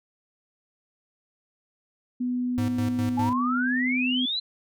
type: tone with pitch glide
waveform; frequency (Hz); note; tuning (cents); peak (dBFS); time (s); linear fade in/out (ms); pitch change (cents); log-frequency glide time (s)
sine; 248 to 252.6; B3 to B3; +7 to +39; -24; 2.2-4.26; 10; +32; 3.34-3.83
type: tone with tremolo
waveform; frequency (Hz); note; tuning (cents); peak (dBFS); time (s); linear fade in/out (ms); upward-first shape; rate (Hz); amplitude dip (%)
square; 104.9; G#2; +18; -27; 2.58-3.33; 0; square; 4.9; 65
type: exponential sweep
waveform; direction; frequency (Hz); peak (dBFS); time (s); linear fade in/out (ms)
sine; up; 830.6 to 4116; -25; 3.17-4.4; 10
effects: none